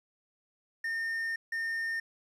triangle tone bursts at uneven times, 1821 Hz, A#6, 41 cents flat, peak -29 dBFS, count 2, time 0.84-1.36 / 1.52-2 s, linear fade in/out 5 ms, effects resampled to 32000 Hz + 11-bit

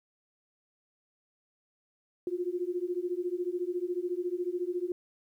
sine beating tone pair, 349.2 / 363.2 Hz, F4 / F#4, 0 / -32 cents, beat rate 14 Hz, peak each -33 / -33 dBFS, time 2.27-4.92 s, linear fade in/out 2 ms, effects 11-bit

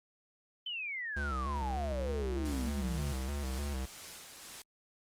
sine exponential sweep, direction down, 3100 to 131.1 Hz, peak -36 dBFS, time 0.66-3.12 s, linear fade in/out 5 ms
square tone with vibrato, 68.4 Hz, C#2, 23 cents flat, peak -35 dBFS, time 1.16-3.86 s, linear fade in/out 10 ms, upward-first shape square, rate 3.3 Hz, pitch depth 82 cents each way
white noise with tremolo, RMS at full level -46 dBFS, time 2.45-4.62 s, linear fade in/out 2 ms, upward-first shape sine, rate 2 Hz, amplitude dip 35%
effects low-pass 11000 Hz 12 dB/octave + Opus 32 kbps

